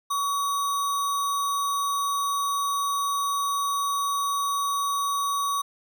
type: tone with sample-and-hold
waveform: sine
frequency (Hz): 1132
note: C#6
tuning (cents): +36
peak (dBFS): -23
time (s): 0.1-5.62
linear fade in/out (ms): 10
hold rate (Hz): 4900
effects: none